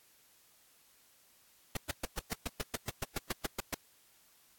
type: noise bursts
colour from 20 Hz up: pink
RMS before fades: -34 dBFS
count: 15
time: 1.75-3.745 s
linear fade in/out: 5 ms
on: 21 ms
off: 120 ms
effects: white hiss -65 dBFS RMS until 4.58 s + AAC 64 kbps